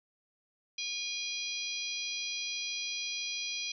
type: harmonic tone with a mistuned harmonic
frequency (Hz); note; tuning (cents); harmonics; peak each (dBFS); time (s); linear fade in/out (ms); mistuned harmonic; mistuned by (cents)
814; G#5; -35; 3 / 4 / 5 / 6 / 7; -39 / -40 / -41 / -42 / -42; 0.78-3.72; 5; 7; +36
effects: none